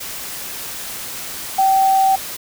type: tone in noise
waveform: sine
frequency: 772 Hz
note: G5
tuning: 27 cents flat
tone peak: -11 dBFS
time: 1.58-2.16 s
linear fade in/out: 10 ms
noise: white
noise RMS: -29 dBFS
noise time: 0-2.37 s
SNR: +15 dB
effects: none